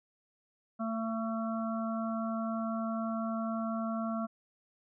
harmonic tone, 224.5 Hz, A3, 35 cents sharp, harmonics 1 / 3 / 5 / 6, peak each -33 / -38 / -42 / -42 dBFS, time 0.79-4.27 s, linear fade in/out 20 ms, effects none

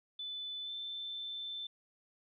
sine tone with pitch glide, 3500 to 3539 Hz, A7 to A7, -10 to +9 cents, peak -39 dBFS, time 0.19-1.67 s, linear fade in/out 5 ms, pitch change +19 cents, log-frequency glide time 0.63-0.71 s, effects none

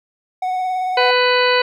triangle tone with vibrato, 740 Hz, F#5, in tune, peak -16 dBFS, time 0.42-1.11 s, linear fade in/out 5 ms, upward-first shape sine, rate 18 Hz, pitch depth 19 cents each way
harmonic tone, 497.4 Hz, B4, 12 cents sharp, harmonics 1 / 2 / 3 / 4 / 5 / 6 / 8 / 9, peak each -16 / -19 / -21 / -22 / -23 / -24 / -25 / -26 dBFS, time 0.97-1.62 s, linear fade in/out 5 ms
effects none

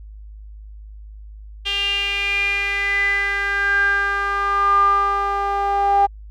sawtooth tone with band-pass filter sweep, 400.1 Hz, G4, 35 cents sharp, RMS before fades -19 dBFS, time 1.65-6.07 s, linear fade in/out 20 ms, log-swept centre 3000 to 830 Hz, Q 9.8, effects added 52 Hz sine -35 dBFS peak until 6.3 s

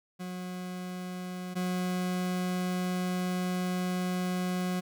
40% pulse tone pair in turn, 181.7 / 181.7 Hz, F#3 / F#3, -31 / -31 cents, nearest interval unison, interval 0 cents, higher neither, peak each -35 / -28 dBFS, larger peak second, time 0.19-1.55 / 1.55-4.81 s, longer second, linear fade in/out 20 ms, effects none

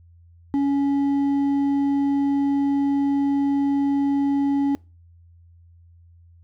sine tone with hard clipping, 280 Hz, C#4, 18 cents sharp, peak -19 dBFS, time 0.54-4.75 s, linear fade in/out 0 ms, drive 4 dB, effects noise-tail reverb RT60 0.3 s tail -24 dB re dry + added 85 Hz sine -48 dBFS peak until 6.43 s

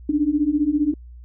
sine beating tone pair, 286.8 / 301.8 Hz, D4 / D4, -41 / +47 cents, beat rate 15 Hz, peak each -21 / -19 dBFS, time 0.09-0.94 s, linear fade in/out 5 ms, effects added 60 Hz sine -38 dBFS peak until 1.24 s

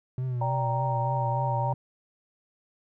triangle tone with vibrato, 125.3 Hz, B2, 25 cents sharp, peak -25 dBFS, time 0.18-1.74 s, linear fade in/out 2 ms, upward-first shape triangle, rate 3.4 Hz, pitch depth 72 cents each way
sine chord, G minor, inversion second, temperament equal with one note detuned, 578.9 / 784 / 932.3 Hz, D5 / G5 / Bb5, -25 / 0 / 0 cents, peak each -33 / -33 / -29 dBFS, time 0.41-1.73 s, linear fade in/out 5 ms
effects none

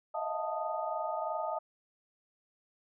sine tone cluster, 623 / 646 / 707 / 882 / 1240 Hz, D#5 / E5 / F5 / A5 / D#6, +2 / -35 / +21 / +4 / -6 cents, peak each -39 / -39 / -39 / -37 / -40 dBFS, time 0.14-1.59 s, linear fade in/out 10 ms, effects none

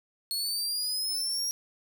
sawtooth linear sweep, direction up, 4326 to 5650 Hz, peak -26 dBFS, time 0.31-1.51 s, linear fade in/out 0 ms, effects none

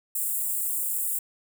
white high-pass noise, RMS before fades -28 dBFS, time 0.15-1.19 s, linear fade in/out 5 ms, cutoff 7400 Hz, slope 96 dB/octave, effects none

